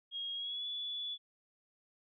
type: tone with pitch glide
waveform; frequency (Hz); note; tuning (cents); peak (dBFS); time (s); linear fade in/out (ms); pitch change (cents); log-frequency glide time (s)
sine; 3271 to 3434; G#7 to A7; -27 to -43; -37; 0.11-1.18; 50; +84; 0.35-0.66
effects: none